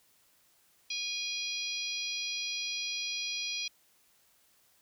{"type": "harmonic tone", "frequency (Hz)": 820, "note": "G#5", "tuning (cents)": -22, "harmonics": [3, 4, 5, 6, 7], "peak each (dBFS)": [-38, -39, -40, -41, -41], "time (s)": [0.9, 3.68], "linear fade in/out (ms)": 5, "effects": ["white hiss -67 dBFS RMS until 4.81 s"]}